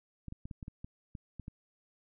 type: clicks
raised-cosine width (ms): 5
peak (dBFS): -30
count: 10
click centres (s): 0.283 / 0.324 / 0.455 / 0.512 / 0.628 / 0.681 / 0.845 / 1.152 / 1.397 / 1.481
effects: none